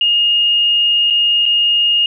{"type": "tone with dropouts", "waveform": "sine", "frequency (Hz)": 2847, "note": "F7", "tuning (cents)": 33, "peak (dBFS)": -10, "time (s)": [0.01, 2.06], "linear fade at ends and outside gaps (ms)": 2, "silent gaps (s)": [[1.102, 1.106], [1.456, 1.461]], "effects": []}